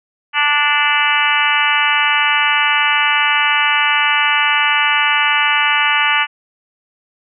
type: harmonic tone with a mistuned harmonic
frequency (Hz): 293.2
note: D4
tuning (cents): -3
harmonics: 3 / 4 / 5 / 6 / 7 / 8 / 9 / 10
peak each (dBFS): -20 / -20 / -20 / -20 / -20 / -20 / -20 / -20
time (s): 0.33-6.27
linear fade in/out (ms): 50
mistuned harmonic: 8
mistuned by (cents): -16
effects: none